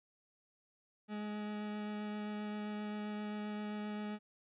40% pulse tone with vibrato, 209.8 Hz, G#3, 18 cents sharp, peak -38 dBFS, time 1.08-4.19 s, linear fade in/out 50 ms, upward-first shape sine, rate 7.6 Hz, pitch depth 8 cents each way, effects resampled to 8000 Hz

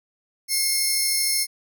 10% pulse tone pair together, 2147 / 5351 Hz, C7 / E8, +44 / +25 cents, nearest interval octave + major third, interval 1581 cents, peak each -16 dBFS, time 0.48-1.47 s, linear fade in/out 50 ms, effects none

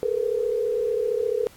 sine tone cluster, 422.6 / 457.4 / 491.5 Hz, G#4 / A#4 / B4, +30 / -33 / -8 cents, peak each -26 dBFS, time 0.03-1.47 s, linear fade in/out 0 ms, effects pink hiss -51 dBFS RMS until 1.56 s + AAC 64 kbps

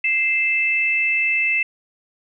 sine tone pair together, 2093 / 2637 Hz, C7 / E7, 0 / 0 cents, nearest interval major third, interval 400 cents, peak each -21 / -18 dBFS, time 0.04-1.63 s, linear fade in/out 5 ms, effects none

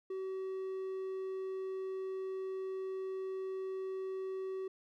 triangle tone, 380 Hz, F#4, 46 cents sharp, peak -35 dBFS, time 0.1-4.68 s, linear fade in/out 5 ms, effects none

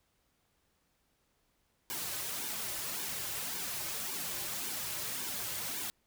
white noise with flanger, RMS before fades -38 dBFS, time 1.9-5.9 s, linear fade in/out 0 ms, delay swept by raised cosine 1.5 to 4.4 ms, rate 1.8 Hz, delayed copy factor -0.65, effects pink hiss -75 dBFS RMS until 6.06 s

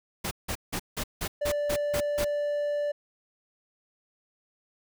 pink noise bursts, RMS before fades -31 dBFS, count 9, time 0.24-2.248 s, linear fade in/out 10 ms, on 72 ms, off 170 ms
triangle tone, 585 Hz, D5, 7 cents flat, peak -24 dBFS, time 1.41-2.92 s, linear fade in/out 10 ms
effects none

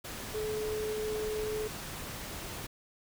sine tone in noise, 429.3 Hz, A4, 43 cents flat, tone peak -32 dBFS, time 0.34-1.68 s, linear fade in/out 10 ms, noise pink, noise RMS -41 dBFS, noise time 0.04-2.67 s, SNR +6 dB, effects none

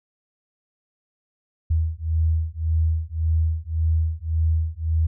sine beating tone pair, 79.6 / 81.4 Hz, D#2 / E2, +40 / -21 cents, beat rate 1.8 Hz, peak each -22 dBFS, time 1.7-5.07 s, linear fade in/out 10 ms, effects none

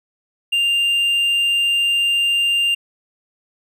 triangle tone, 2794 Hz, F7, in tune, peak -13 dBFS, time 0.52-2.75 s, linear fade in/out 10 ms, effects none

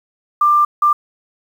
sine tone bursts at uneven times, 1188 Hz, D6, 20 cents sharp, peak -9 dBFS, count 2, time 0.41-0.65 / 0.82-0.93 s, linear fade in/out 5 ms, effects 7-bit

